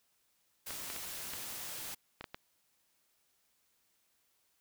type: noise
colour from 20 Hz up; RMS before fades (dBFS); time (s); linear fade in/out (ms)
white; -43; 0.66-1.95; 10
type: clicks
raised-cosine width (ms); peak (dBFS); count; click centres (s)
0.3; -26; 7; 0.707 / 0.901 / 0.963 / 1.336 / 2.21 / 2.242 / 2.345
effects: white hiss -75 dBFS RMS until 4.6 s